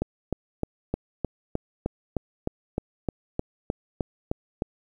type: click train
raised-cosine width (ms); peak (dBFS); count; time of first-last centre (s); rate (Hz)
2; -12; 16; 0.02-4.621; 3.26
effects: 9-bit